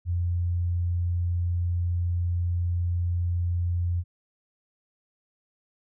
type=tone; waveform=sine; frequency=87.31 Hz; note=F2; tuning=in tune; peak=-23 dBFS; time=0.05-4.04 s; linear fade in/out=50 ms; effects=none